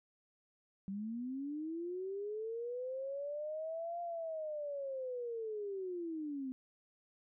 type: linear two-way sweep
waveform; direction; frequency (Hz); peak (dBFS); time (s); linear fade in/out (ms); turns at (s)
sine; up then down; 190 to 696 to 254.1; -38; 0.88-6.52; 0; 4.01
effects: none